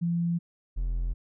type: tone pair in turn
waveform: sine / triangle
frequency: 170.6 / 42.65 Hz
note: F3 / F1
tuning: -40 / -40 cents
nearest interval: 2 octaves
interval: 2400 cents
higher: first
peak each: -24 dBFS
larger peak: neither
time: 0.01-0.39 / 0.76-1.14 s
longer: neither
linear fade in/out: 20 ms
effects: none